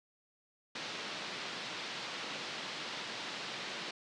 white band-pass noise, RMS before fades -42 dBFS, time 0.75-3.91 s, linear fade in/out 5 ms, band 140 to 4500 Hz, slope 24 dB/octave, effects resampled to 22050 Hz

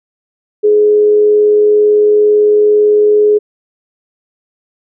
sine tone with amplitude modulation, 420 Hz, G#4, 19 cents sharp, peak -4 dBFS, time 0.63-3.39 s, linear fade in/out 20 ms, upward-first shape sine, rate 97.9 Hz, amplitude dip 25%, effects none

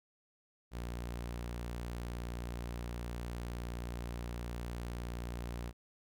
sawtooth tone, 59.3 Hz, A#1, 30 cents sharp, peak -35 dBFS, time 0.71-5.73 s, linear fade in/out 50 ms, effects none

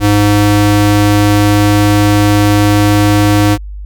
square ring-modulated tone, 206.4 Hz, G#3, 10 cents flat, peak -4 dBFS, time 0-3.58 s, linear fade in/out 50 ms, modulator 103 Hz, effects added 50 Hz sine -22 dBFS peak until 3.85 s

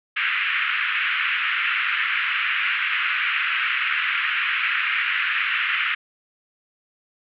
white band-pass noise, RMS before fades -23 dBFS, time 0.16-5.95 s, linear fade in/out 10 ms, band 1300 to 2800 Hz, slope 48 dB/octave, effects none

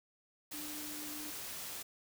sine tone in noise, 300 Hz, D4, 37 cents sharp, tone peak -47 dBFS, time 0.53-1.31 s, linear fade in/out 10 ms, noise white, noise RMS -44 dBFS, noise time 0.51-1.83 s, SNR -6 dB, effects none

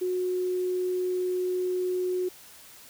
sine tone, 364.7 Hz, F#4, 25 cents flat, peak -25 dBFS, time 0.01-2.29 s, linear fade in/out 10 ms, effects white hiss -50 dBFS RMS until 2.89 s

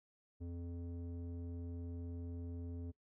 square tone with low-pass filter, 85.9 Hz, F2, 28 cents flat, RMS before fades -45 dBFS, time 0.4-2.92 s, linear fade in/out 20 ms, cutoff 350 Hz, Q 1.8, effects noise-tail reverb RT60 0.1 s tail -20 dB re dry

